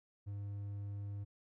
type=tone; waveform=triangle; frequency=101.1 Hz; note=G#2; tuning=46 cents flat; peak=-38 dBFS; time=0.26-1.25 s; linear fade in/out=20 ms; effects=none